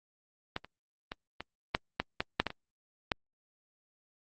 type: clicks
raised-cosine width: 0.3 ms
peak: -17 / -30 / -21 / -22 / -10 / -12 / -13 / -7 / -15 / -23 / -11 dBFS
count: 11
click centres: 0.564 / 0.646 / 1.119 / 1.406 / 1.749 / 2 / 2.205 / 2.4 / 2.467 / 2.504 / 3.118 s
effects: Opus 24 kbps